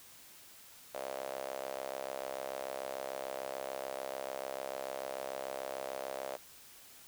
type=tone with high-pass filter; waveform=sawtooth; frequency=66.8 Hz; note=C2; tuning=36 cents sharp; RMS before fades=-41 dBFS; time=0.94-6.37 s; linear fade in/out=10 ms; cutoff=590 Hz; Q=4.8; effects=white hiss -56 dBFS RMS until 7.07 s